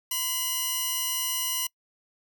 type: tone pair together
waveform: 5% pulse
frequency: 1020 / 2883 Hz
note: C6 / F#7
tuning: -44 / -46 cents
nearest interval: octave + tritone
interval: 1798 cents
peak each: -20 / -19 dBFS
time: 0.11-1.67 s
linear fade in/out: 5 ms
effects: noise-tail reverb RT60 0.1 s tail -26 dB re dry